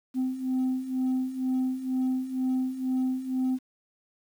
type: beating tone pair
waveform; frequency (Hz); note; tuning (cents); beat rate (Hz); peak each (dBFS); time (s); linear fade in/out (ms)
sine; 256.6 / 258.7; C4 / C4; -34 / -19; 2.1; -29 / -25; 0.14-3.59; 50
effects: tanh soft clip ceiling -22 dBFS + 9-bit